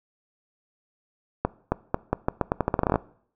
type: accelerating click train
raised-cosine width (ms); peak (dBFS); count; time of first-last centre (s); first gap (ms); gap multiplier
1; -7; 17; 1.45-2.958; 270; 0.83
effects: noise-tail reverb RT60 0.6 s tail -21 dB re dry